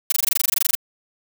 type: noise bursts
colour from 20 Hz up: blue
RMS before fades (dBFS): -17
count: 16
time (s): 0.1-0.752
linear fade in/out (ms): 5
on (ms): 22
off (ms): 20
effects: none